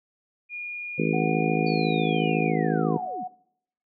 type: tone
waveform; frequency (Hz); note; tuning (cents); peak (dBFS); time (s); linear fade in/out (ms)
sine; 2431; D#7; -41; -32; 0.49-2.52; 50
type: harmonic tone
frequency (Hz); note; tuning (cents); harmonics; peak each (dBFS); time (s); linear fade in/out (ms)
54; A1; -32; 3 / 4 / 5 / 6 / 7 / 8 / 9; -27 / -28 / -29 / -30 / -30 / -31 / -32; 0.98-2.98; 10
type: tone with pitch glide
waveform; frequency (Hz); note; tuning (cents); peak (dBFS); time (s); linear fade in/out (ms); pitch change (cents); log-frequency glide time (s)
sine; 740 to 734.5; F#5 to F#5; 0 to -13; -29; 1.13-3.28; 10; -13; 1.31-2.12
type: linear sweep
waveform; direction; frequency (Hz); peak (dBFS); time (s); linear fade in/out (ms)
sine; down; 4569 to 166.6; -36; 1.66-3.24; 10
effects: noise-tail reverb RT60 0.7 s tail -21 dB re dry